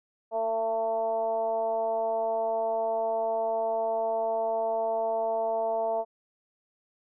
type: tone with frequency modulation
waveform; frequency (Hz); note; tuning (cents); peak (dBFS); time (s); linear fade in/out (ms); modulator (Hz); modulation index
sine; 673; E5; +36; -25; 0.31-6.05; 50; 223; 0.79
effects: none